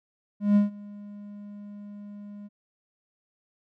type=tone with ADSR envelope; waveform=triangle; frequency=205.1 Hz; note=G#3; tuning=21 cents flat; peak=-13 dBFS; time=0.4-2.49 s; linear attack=160 ms; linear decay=140 ms; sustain=-24 dB; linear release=29 ms; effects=none

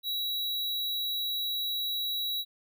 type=tone; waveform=square; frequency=3888 Hz; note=B7; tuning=28 cents flat; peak=-30 dBFS; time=0.03-2.45 s; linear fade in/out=50 ms; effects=none

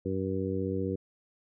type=harmonic tone; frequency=95.3 Hz; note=G2; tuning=48 cents flat; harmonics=1 / 2 / 3 / 4 / 5; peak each=-35 / -35 / -35 / -35 / -35 dBFS; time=0.05-0.96 s; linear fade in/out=10 ms; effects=none

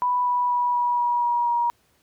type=tone with pitch steps; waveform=sine; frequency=987.8 / 981.5 / 975.3 / 969.1 / 963 / 956.9 / 950.9 Hz; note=B5 / B5 / B5 / B5 / B5 / A#5 / A#5; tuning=0 / -11 / -22 / -33 / -44 / +45 / +34 cents; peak=-19 dBFS; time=0.02-1.7 s; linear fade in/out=0 ms; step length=240 ms; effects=pink hiss -64 dBFS RMS until 2.02 s + high-pass 60 Hz 12 dB/octave

